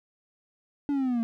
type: linear sweep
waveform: triangle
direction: down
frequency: 291 to 225.1 Hz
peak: -22 dBFS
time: 0.89-1.23 s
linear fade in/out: 0 ms
effects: none